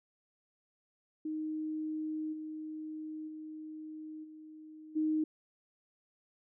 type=tone with level steps; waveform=sine; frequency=310.9 Hz; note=D#4; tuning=1 cent flat; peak=-34 / -39 / -42 / -48 / -28 dBFS; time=1.25-5.24 s; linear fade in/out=5 ms; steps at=2.32 / 3.27 / 4.23 / 4.95 s; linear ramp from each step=20 ms; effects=none